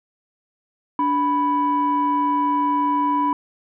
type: tone pair together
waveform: sine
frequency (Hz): 290.9 / 987.8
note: D4 / B5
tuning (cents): -16 / 0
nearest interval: octave + major sixth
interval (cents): 2116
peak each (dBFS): -21 / -17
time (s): 0.99-3.33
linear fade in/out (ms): 2
effects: tanh soft clip ceiling -12 dBFS